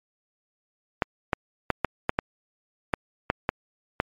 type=clicks; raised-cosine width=0.5 ms; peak=-6 dBFS; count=10; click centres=1.022 / 1.332 / 1.703 / 1.847 / 2.094 / 2.189 / 2.938 / 3.301 / 3.491 / 4.001 s; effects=MP3 64 kbps